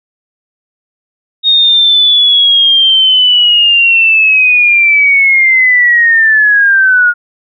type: linear sweep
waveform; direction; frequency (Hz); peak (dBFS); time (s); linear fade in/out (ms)
sine; down; 3729 to 1424; -4; 1.43-7.14; 50
effects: none